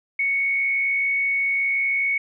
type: tone with frequency modulation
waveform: sine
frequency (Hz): 2217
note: C#7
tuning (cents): 0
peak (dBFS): -19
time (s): 0.19-2.18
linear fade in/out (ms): 5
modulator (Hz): 65.1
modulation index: 0.49
effects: none